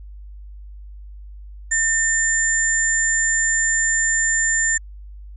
sine tone pair together, 1800 / 7200 Hz, A6 / A8, +39 / +39 cents, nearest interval 2 octaves, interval 2400 cents, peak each -19 dBFS, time 1.71-4.78 s, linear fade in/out 10 ms, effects added 50 Hz sine -35 dBFS peak until 5.36 s

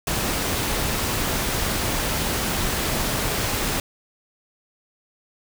pink noise, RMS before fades -24 dBFS, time 0.07-3.8 s, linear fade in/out 2 ms, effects none

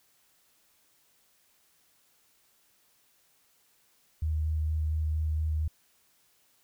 sine tone with vibrato, 77.78 Hz, D#2, in tune, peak -26 dBFS, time 4.22-5.68 s, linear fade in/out 5 ms, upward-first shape square, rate 4.3 Hz, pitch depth 10 cents each way, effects white hiss -67 dBFS RMS until 6.63 s

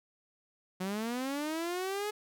sawtooth linear sweep, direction up, 180.7 to 425.5 Hz, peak -29 dBFS, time 0.8-2.11 s, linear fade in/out 10 ms, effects none

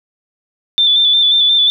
sine tone with vibrato, 3520 Hz, A7, in tune, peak -8 dBFS, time 0.78-1.7 s, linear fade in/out 0 ms, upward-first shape square, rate 5.6 Hz, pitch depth 27 cents each way, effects none

